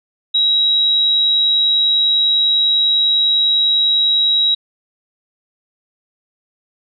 sine tone, 3850 Hz, B7, 45 cents flat, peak -11 dBFS, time 0.34-4.55 s, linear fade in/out 10 ms, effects none

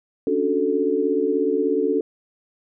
sine chord, D major seventh, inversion third, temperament equal, 277.2 / 293.7 / 370 / 440 Hz, C#4 / D4 / F#4 / A4, 0 / 0 / 0 / 0 cents, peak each -26 / -25 / -24 / -21 dBFS, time 0.27-2.01 s, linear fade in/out 2 ms, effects none

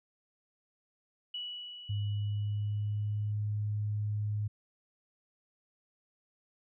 sine tone with exponential decay, 2942 Hz, F#7, 11 cents flat, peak -35 dBFS, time 1.34-3.32 s, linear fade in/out 5 ms, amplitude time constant 430 ms
sine tone with pitch glide, 103.3 to 104.92 Hz, G#2 to G#2, -9 to +18 cents, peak -30 dBFS, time 1.89-4.48 s, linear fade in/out 10 ms, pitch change +27 cents, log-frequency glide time 2.07-3.31 s
effects none

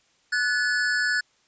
square tone pair together, 1478.4 / 1721 Hz, F#6 / A6, -2 / -39 cents, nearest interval minor third, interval 263 cents, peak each -25 dBFS, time 0.32-1.21 s, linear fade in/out 10 ms, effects white hiss -64 dBFS RMS until 1.47 s + resampled to 16000 Hz

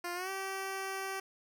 10% pulse tone with pitch glide, 350 to 386.1 Hz, F4 to G4, +4 to -26 cents, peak -28 dBFS, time 0.04-1.2 s, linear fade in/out 5 ms, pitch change +170 cents, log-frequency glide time 0.14-0.3 s, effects none

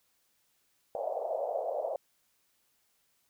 white band-pass noise, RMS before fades -34 dBFS, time 0.95-1.96 s, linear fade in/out 0 ms, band 530 to 690 Hz, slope 48 dB/octave, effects white hiss -73 dBFS RMS until 3.29 s

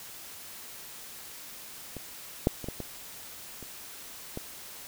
clicks, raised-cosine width 2 ms, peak -25 / -8 / -24 / -20 / -22 / -30 / -21 dBFS, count 7, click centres 1.967 / 2.471 / 2.643 / 2.686 / 2.803 / 3.627 / 4.374 s, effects white hiss -45 dBFS RMS until 4.87 s

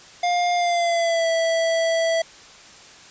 square tone with pitch glide, 706 to 658.7 Hz, F5 to E5, +19 to -1 cents, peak -19 dBFS, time 0.23-2.22 s, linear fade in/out 5 ms, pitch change -120 cents, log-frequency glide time 0.55-1.28 s, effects white hiss -45 dBFS RMS until 3.1 s + resampled to 16000 Hz

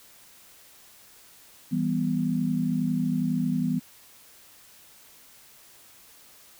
sine chord, E minor, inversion none, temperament equal with one note detuned, 164.81 / 197.25 / 246.9 Hz, E3 / G3 / B3, 0 / +11 / 0 cents, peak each -28 / -29 / -26 dBFS, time 1.71-3.8 s, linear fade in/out 20 ms, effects white hiss -53 dBFS RMS until 6.59 s

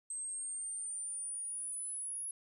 sine exponential sweep, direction up, 8250 to 10548 Hz, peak -38 dBFS, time 0.1-2.31 s, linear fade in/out 2 ms, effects none

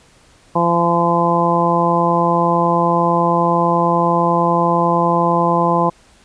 harmonic tone, 170.9 Hz, F3, 37 cents flat, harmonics 1 / 2 / 3 / 4 / 5 / 6, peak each -19 / -21 / -20 / -21 / -19 / -17 dBFS, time 0.55-5.9 s, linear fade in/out 10 ms, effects pink hiss -50 dBFS RMS until 6.24 s + resampled to 22050 Hz

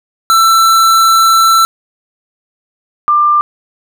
square / sine tone pair in turn, 1336 / 1190.9 Hz, E6 / D6, +23 / +24 cents, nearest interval major second, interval 199 cents, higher first, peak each -6 dBFS, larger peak neither, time 0.3-1.65 / 3.08-3.41 s, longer first, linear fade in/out 0 ms, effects none

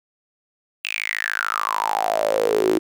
sawtooth tone with high-pass filter sweep, 53.6 Hz, A1, 45 cents flat, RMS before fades -22 dBFS, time 0.84-2.79 s, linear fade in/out 10 ms, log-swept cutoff 2700 to 330 Hz, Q 9.8, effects none

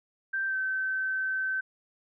sine tone with pitch glide, 1568 to 1538.4 Hz, G6 to G6, 0 to -33 cents, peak -27 dBFS, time 0.33-1.61 s, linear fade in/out 10 ms, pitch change -33 cents, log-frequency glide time 0.47-0.56 s, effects none

